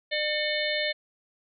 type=harmonic tone with a mistuned harmonic; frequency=600 Hz; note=D5; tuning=37 cents sharp; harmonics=1 / 3 / 4 / 5 / 6 / 7; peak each=-30 / -32 / -32 / -36 / -33 / -34 dBFS; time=0.11-0.93 s; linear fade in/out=20 ms; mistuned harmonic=4; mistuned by=-140 cents; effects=none